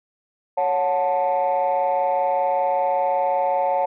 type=chord; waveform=sine; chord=F# minor; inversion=second; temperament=equal with one note detuned; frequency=554.4 / 729.8 / 880 Hz; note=C#5 / F#5 / A5; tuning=0 / -24 / 0 cents; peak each=-21 dBFS; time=0.57-3.86 s; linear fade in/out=10 ms; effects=tanh soft clip ceiling -13 dBFS